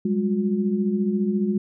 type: tone cluster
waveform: sine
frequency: 190.8 / 205.3 / 360.5 Hz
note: G3 / G#3 / F#4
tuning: -47 / -20 / -45 cents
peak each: -28 / -21 / -27 dBFS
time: 0.05-1.58 s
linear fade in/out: 5 ms
effects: none